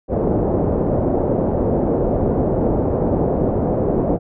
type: low-pass noise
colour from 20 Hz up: white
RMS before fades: -18 dBFS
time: 0.08-4.19 s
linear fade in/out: 50 ms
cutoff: 580 Hz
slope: 24 dB/octave
effects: none